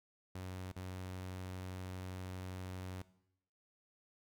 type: tone with dropouts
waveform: sawtooth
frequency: 92.5 Hz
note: F#2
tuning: in tune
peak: -39 dBFS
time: 0.35-3.02 s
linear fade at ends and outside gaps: 5 ms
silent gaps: 0.719-0.762 s
effects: noise-tail reverb RT60 0.8 s tail -18 dB re dry